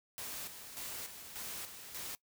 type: noise with tremolo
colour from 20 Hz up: white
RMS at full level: -43 dBFS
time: 0.18-2.15 s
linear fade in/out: 0 ms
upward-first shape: square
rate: 1.7 Hz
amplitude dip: 55%
effects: noise-tail reverb RT60 0.1 s tail -21 dB re dry